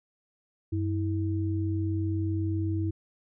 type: tone pair together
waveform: sine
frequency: 95.96 / 323.7 Hz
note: G2 / E4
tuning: -36 / -31 cents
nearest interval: octave + major sixth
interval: 2105 cents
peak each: -27 / -31 dBFS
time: 0.72-2.91 s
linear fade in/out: 10 ms
effects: none